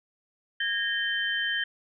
sine tone cluster, 1641 / 1839 / 3101 Hz, G#6 / A#6 / G7, -21 / -24 / -19 cents, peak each -30 dBFS, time 0.6-1.64 s, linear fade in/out 5 ms, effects none

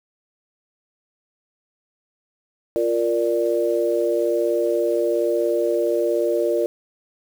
sine chord, Bb major, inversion second, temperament equal, 349.2 / 466.2 / 587.3 Hz, F4 / Bb4 / D5, 0 / 0 / 0 cents, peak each -22 dBFS, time 2.76-6.66 s, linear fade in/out 0 ms, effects 7-bit

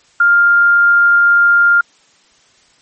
sine tone, 1401 Hz, F6, 5 cents sharp, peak -6 dBFS, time 0.2-1.81 s, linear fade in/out 5 ms, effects white hiss -51 dBFS RMS until 2.81 s + MP3 32 kbps

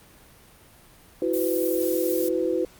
sine chord, E suspended second, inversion none, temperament equal with one note detuned, 329.6 / 370 / 501.9 Hz, E4 / F#4 / B4, 0 / 0 / +28 cents, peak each -26 dBFS, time 1.22-2.65 s, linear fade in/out 2 ms
violet noise, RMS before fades -32 dBFS, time 1.33-2.29 s, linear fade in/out 10 ms
effects pink hiss -52 dBFS RMS until 2.79 s + Opus 32 kbps

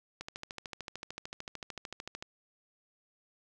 click train, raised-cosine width 0.2 ms, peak -23 dBFS, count 28, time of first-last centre 0.21-2.225 s, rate 13.4 Hz, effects none

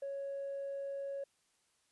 triangle tone with tanh clipping, 554.4 Hz, C#5, in tune, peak -38 dBFS, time 0.02-1.24 s, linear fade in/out 5 ms, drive 5 dB, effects white hiss -75 dBFS RMS until 1.91 s + resampled to 24000 Hz

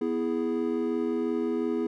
triangle chord, E major, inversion second, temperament equal, 246.9 / 329.6 / 415.3 Hz, B3 / E4 / G#4, 0 / 0 / 0 cents, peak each -28 dBFS, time 0.01-1.87 s, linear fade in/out 5 ms, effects none

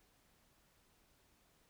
silence, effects pink hiss -72 dBFS RMS until 1.69 s

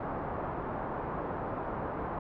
white low-pass noise, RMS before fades -36 dBFS, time 0-2.19 s, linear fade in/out 5 ms, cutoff 1100 Hz, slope 24 dB/octave, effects none

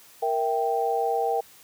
sine chord, E diminished, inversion second, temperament equal, 466.2 / 659.3 / 784 Hz, Bb4 / E5 / G5, 0 / 0 / 0 cents, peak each -26 / -30 / -25 dBFS, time 0.22-1.41 s, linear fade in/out 10 ms, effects white hiss -52 dBFS RMS until 1.63 s + high-pass 60 Hz 12 dB/octave

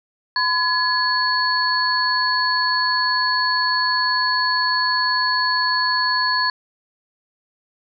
sine tone cluster, 1012 / 1689 / 4406 Hz, B5 / G#6 / C#8, +42 / +29 / -11 cents, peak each -21 dBFS, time 0.36-6.5 s, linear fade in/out 2 ms, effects none

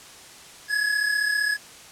square tone pair together, 1677.7 / 1713 Hz, G#6 / A6, +17 / -47 cents, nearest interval unison, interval 36 cents, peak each -23 / -28 dBFS, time 0.68-1.58 s, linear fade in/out 50 ms, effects white hiss -45 dBFS RMS until 1.91 s + low-pass 9000 Hz 12 dB/octave

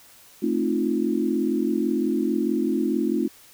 sine chord, F dominant seventh, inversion first, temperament equal with one note detuned, 220 / 264.8 / 311.1 / 349.2 Hz, A3 / C4 / Eb4 / F4, 0 / +21 / 0 / 0 cents, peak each -26 dBFS, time 0.42-3.28 s, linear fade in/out 10 ms, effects white hiss -51 dBFS RMS until 3.53 s

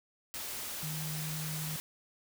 sine tone in noise, 155.3 Hz, D#3, 3 cents flat, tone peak -37 dBFS, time 0.83-1.76 s, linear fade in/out 0 ms, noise white, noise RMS -40 dBFS, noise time 0.34-1.8 s, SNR 0 dB, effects none

